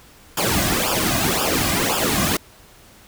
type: noise with flanger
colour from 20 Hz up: pink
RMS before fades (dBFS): -20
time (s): 0.37-2.37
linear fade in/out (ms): 5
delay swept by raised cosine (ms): 0.48 to 2.28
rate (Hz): 1.9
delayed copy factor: -0.85
effects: pink hiss -48 dBFS RMS until 3.07 s